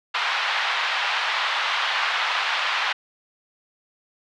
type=band-pass noise; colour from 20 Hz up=pink; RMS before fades=-24 dBFS; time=0.14-2.93 s; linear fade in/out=10 ms; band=890 to 3800 Hz; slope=24 dB/octave; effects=none